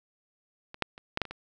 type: clicks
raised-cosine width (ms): 0.3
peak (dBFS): -26 / -10 / -29 / -12 / -11 / -26 / -23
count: 7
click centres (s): 0.744 / 0.823 / 0.979 / 1.174 / 1.217 / 1.253 / 1.31
effects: none